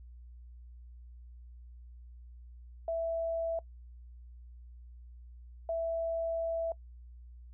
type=tone bursts at uneven times; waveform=sine; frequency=661 Hz; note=E5; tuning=5 cents sharp; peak=-30 dBFS; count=2; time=2.88-3.59 / 5.69-6.72 s; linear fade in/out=2 ms; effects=noise-tail reverb RT60 0.1 s tail -23 dB re dry + added 60 Hz sine -48 dBFS peak until 7.53 s